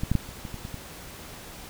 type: clicks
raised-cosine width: 5 ms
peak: -15 / -10 / -9 / -28 / -23 / -23 / -23 / -24 dBFS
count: 8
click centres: 0.035 / 0.116 / 0.153 / 0.29 / 0.452 / 0.543 / 0.651 / 0.743 s
effects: pink hiss -43 dBFS RMS until 1.69 s